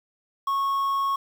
triangle tone with quantisation, 1100 Hz, C#6, 14 cents flat, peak -20 dBFS, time 0.47-1.16 s, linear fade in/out 5 ms, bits 8, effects none

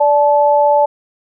sine tone pair together, 583.9 / 868 Hz, D5 / A5, -10 / -24 cents, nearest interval perfect fifth, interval 686 cents, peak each -11 dBFS, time 0-0.86 s, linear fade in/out 10 ms, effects none

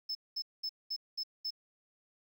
sine tone bursts, 5240 Hz, E8, 11 cents flat, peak -31 dBFS, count 6, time 0.09-1.506 s, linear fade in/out 10 ms, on 61 ms, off 210 ms, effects tanh soft clip ceiling -33 dBFS + 11-bit

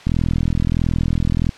click train, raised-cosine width 5 ms, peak -6 dBFS, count 60, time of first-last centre 0.07-1.492 s, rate 41.5 Hz, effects white hiss -41 dBFS RMS until 1.57 s + low-pass 4000 Hz 12 dB/octave

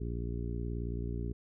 harmonic tone, 58.6 Hz, A#1, 10 cents sharp, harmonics 1 / 2 / 3 / 4 / 5 / 6 / 7, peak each -36 / -39 / -44 / -45 / -47 / -47 / -46 dBFS, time 0-1.33 s, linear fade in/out 10 ms, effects none

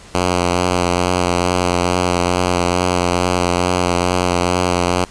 5% pulse tone with vibrato, 89.2 Hz, F2, 37 cents sharp, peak -3 dBFS, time 0.14-5.05 s, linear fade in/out 10 ms, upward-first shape sine, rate 2.3 Hz, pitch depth 23 cents each way, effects pink hiss -41 dBFS RMS until 5.1 s + resampled to 22050 Hz

